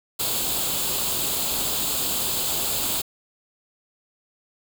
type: noise with comb filter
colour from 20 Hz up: white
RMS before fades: -25 dBFS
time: 0.19-3.02 s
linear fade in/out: 10 ms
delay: 0.26 ms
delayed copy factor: +0.65
effects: none